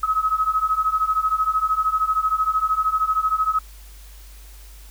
sine beating tone pair, 1271 / 1284 Hz, D#6 / E6, +36 / -46 cents, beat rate 13 Hz, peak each -22 / -20 dBFS, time 0.03-3.59 s, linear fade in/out 5 ms, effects added 50 Hz sine -40 dBFS peak until 4.9 s + white hiss -49 dBFS RMS until 4.9 s

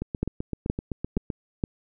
two click trains, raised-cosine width 3 ms, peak -11 / -16 dBFS, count 4 / 11, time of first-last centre 0.23-1.638 / 0.02-1.302 s, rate 2.13 / 7.8 Hz, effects none

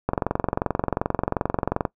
click train, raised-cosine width 1 ms, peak -7 dBFS, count 41, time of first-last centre 0.09-1.852 s, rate 22.7 Hz, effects noise-tail reverb RT60 0.1 s tail -22 dB re dry

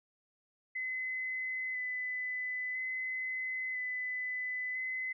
sine tone with vibrato, 2019 Hz, B6, 38 cents sharp, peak -34 dBFS, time 0.75-5.13 s, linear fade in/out 10 ms, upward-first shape square, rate 0.5 Hz, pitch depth 12 cents each way, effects none

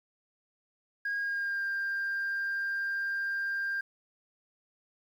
sine tone with pitch glide, 1633 to 1593.9 Hz, G#6 to G6, -30 to +28 cents, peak -28 dBFS, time 1.05-3.81 s, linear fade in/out 5 ms, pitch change -42 cents, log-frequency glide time 1.19-1.64 s, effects tanh soft clip ceiling -27 dBFS + 10-bit

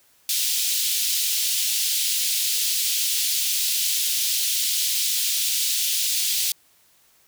pink high-pass noise, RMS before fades -23 dBFS, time 0.29-6.52 s, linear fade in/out 2 ms, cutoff 3200 Hz, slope 24 dB/octave, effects white hiss -59 dBFS RMS until 7.27 s

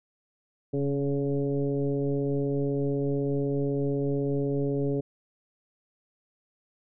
sine tone with frequency modulation, 280 Hz, C#4, 18 cents sharp, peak -24 dBFS, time 0.73-5.01 s, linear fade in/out 10 ms, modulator 141 Hz, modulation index 1.5, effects none

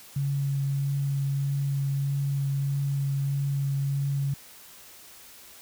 sine tone with vibrato, 139.1 Hz, C#3, 6 cents sharp, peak -24 dBFS, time 0.16-4.34 s, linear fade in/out 5 ms, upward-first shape triangle, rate 1.6 Hz, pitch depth 12 cents each way, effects white hiss -49 dBFS RMS until 5.61 s

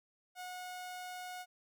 sawtooth tone, 728 Hz, F#5, 28 cents flat, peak -39 dBFS, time 0.35-1.46 s, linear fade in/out 50 ms, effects none

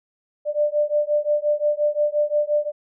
sine beating tone pair, 591 / 596.7 Hz, D5 / D5, +11 / +27 cents, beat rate 5.7 Hz, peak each -21 dBFS, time 0.45-2.72 s, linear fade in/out 50 ms, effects none

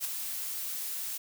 blue noise with ADSR envelope, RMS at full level -30 dBFS, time 0-1.18 s, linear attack 47 ms, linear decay 9 ms, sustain -6 dB, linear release 12 ms, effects none

